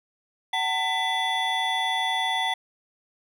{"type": "tone cluster", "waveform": "triangle", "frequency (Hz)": [757, 897, 1996, 3447], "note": ["F#5", "A5", "B6", "A7"], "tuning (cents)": [39, 33, 18, -36], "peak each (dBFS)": -27, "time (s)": [0.53, 2.54], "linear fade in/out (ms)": 5, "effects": []}